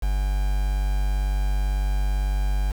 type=tone with quantisation; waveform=triangle; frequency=49 Hz; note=G1; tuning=in tune; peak=-18 dBFS; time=0.02-2.72 s; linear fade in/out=10 ms; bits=6; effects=none